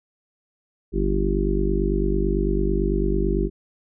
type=harmonic tone; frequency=49 Hz; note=G1; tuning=in tune; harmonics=1 / 3 / 4 / 5 / 6 / 7 / 8; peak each=-22 / -30 / -28 / -32 / -33 / -26 / -26 dBFS; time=0.92-3.5 s; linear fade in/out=50 ms; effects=none